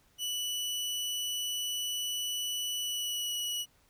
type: tone with pitch glide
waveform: sawtooth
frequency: 2960 to 2931 Hz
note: F#7 to F#7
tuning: 0 to -17 cents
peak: -29 dBFS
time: 0.18-3.66 s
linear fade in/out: 50 ms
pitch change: -17 cents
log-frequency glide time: 2.82-3.34 s
effects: pink hiss -67 dBFS RMS until 3.89 s